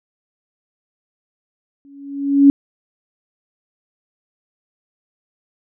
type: tone with exponential growth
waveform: sine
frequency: 280 Hz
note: C#4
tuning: 18 cents sharp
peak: -3 dBFS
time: 1.85-2.5 s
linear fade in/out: 0 ms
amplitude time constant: 140 ms
effects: none